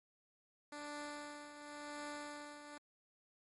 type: tone with tremolo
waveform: 10% pulse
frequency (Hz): 293.7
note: D4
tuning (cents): 0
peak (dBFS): -35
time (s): 0.72-2.78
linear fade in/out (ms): 5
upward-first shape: triangle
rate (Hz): 0.92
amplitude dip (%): 65
effects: MP3 48 kbps